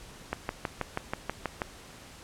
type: click train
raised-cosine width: 0.5 ms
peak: -14 dBFS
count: 9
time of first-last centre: 0.33-1.618 s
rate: 6.21 Hz
effects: pink hiss -49 dBFS RMS until 2.23 s + low-pass 10000 Hz 12 dB/octave